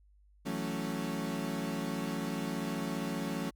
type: chord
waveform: 35% pulse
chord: F# minor seventh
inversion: third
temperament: equal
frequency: 164.81 / 185 / 220 / 277.2 Hz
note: E3 / F#3 / A3 / C#4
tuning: 0 / 0 / 0 / 0 cents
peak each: -38 / -38 / -37 / -37 dBFS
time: 0.45-3.51 s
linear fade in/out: 20 ms
effects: added 50 Hz sine -60 dBFS peak until 3.55 s